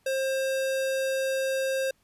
square tone, 532 Hz, C5, 29 cents sharp, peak -26 dBFS, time 0.06-1.91 s, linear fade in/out 5 ms, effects pink hiss -68 dBFS RMS until 2.03 s + resampled to 32000 Hz

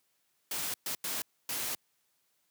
white noise bursts at uneven times, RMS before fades -35 dBFS, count 4, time 0.51-0.74 / 0.86-0.95 / 1.04-1.22 / 1.49-1.75 s, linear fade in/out 2 ms, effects white hiss -75 dBFS RMS until 2.5 s + high-pass 100 Hz 12 dB/octave

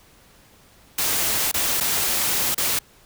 white noise with dropouts, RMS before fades -22 dBFS, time 0.98-2.79 s, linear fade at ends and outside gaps 5 ms, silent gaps 1.515-1.541 / 1.803-1.807 / 2.546-2.578 s, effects pink hiss -53 dBFS RMS until 3.05 s

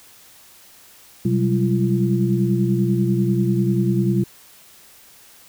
sine tone cluster, 126.7 / 189.1 / 199.3 / 342.3 Hz, B2 / F#3 / G3 / F4, +45 / +38 / +29 / -35 cents, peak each -20 / -20 / -24 / -23 dBFS, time 1.25-4.24 s, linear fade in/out 5 ms, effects white hiss -48 dBFS RMS until 5.48 s

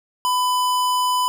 square tone, 1000 Hz, B5, 21 cents sharp, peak -18 dBFS, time 0.25-1.28 s, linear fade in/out 0 ms, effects none

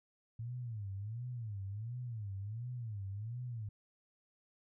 sine tone with vibrato, 110 Hz, A2, in tune, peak -39 dBFS, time 0.39-3.69 s, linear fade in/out 5 ms, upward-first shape sine, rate 1.4 Hz, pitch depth 220 cents each way, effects none

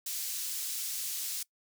pink high-pass noise, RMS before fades -36 dBFS, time 0.06-1.43 s, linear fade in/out 5 ms, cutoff 5400 Hz, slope 12 dB/octave, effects noise-tail reverb RT60 0.1 s tail -22 dB re dry

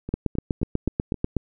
two click trains, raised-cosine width 3 ms, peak -9 / -19 dBFS, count 11 / 5, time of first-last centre 0.14-1.367 / 0.09-1.143 s, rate 8.15 / 3.8 Hz, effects none

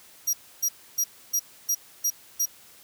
sawtooth tone bursts, 5730 Hz, F8, 44 cents sharp, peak -19 dBFS, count 7, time 0.27-2.458 s, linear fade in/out 10 ms, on 64 ms, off 290 ms, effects white hiss -52 dBFS RMS until 2.83 s + high-pass 60 Hz 12 dB/octave

